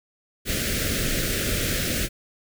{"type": "band-stop noise", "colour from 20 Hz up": "pink", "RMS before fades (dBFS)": -25, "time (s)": [0.45, 2.09], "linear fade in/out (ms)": 50, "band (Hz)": [610, 1400], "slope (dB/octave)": 48, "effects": []}